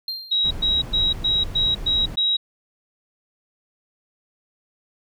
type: tone with exponential decay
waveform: triangle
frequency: 4185 Hz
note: C8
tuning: in tune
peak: -22 dBFS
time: 0.08-0.59 s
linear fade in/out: 2 ms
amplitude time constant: 110 ms
type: tone bursts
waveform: sine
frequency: 3837 Hz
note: A#7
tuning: 49 cents sharp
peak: -17 dBFS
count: 7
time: 0.31-2.37 s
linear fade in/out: 10 ms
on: 200 ms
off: 110 ms
type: noise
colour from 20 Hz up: brown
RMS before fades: -30 dBFS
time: 0.44-2.16 s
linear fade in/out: 10 ms
effects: none